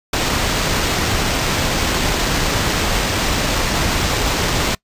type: noise with sample-and-hold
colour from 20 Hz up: pink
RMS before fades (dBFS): -18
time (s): 0.13-4.75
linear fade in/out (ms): 5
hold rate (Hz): 11025
effects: noise-tail reverb RT60 0.1 s tail -24 dB re dry + resampled to 32000 Hz